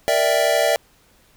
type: chord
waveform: square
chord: E half-diminished seventh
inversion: second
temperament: equal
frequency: 466.2 / 587.3 / 659.3 / 784 Hz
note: Bb4 / D5 / E5 / G5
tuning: 0 / 0 / 0 / 0 cents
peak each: -26 / -20 / -20 / -26 dBFS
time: 0.08-0.76 s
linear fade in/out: 0 ms
effects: pink hiss -56 dBFS RMS until 1.36 s